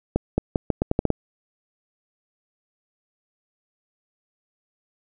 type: accelerating click train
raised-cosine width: 2 ms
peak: -6 dBFS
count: 9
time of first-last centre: 0.16-1.103 s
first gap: 220 ms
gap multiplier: 0.81
effects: none